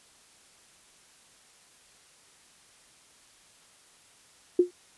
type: tone with exponential decay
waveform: sine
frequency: 356.2 Hz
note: F4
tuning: 34 cents sharp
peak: -13 dBFS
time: 4.59-4.71 s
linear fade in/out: 5 ms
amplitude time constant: 25 ms
effects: white hiss -58 dBFS RMS until 4.97 s + resampled to 24000 Hz